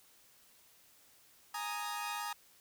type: chord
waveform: sawtooth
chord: Ab suspended second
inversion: none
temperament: equal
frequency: 830.6 / 932.3 / 1244.5 Hz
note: Ab5 / Bb5 / Eb6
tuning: 0 / 0 / 0 cents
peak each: -38 / -38 / -38 dBFS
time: 1.54-2.33 s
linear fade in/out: 5 ms
effects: white hiss -64 dBFS RMS until 2.6 s